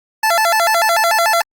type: tone with vibrato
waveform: 25% pulse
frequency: 771 Hz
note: G5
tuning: 29 cents flat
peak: -8 dBFS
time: 0.23-1.42 s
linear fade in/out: 5 ms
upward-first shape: square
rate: 6.8 Hz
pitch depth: 220 cents each way
effects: Opus 48 kbps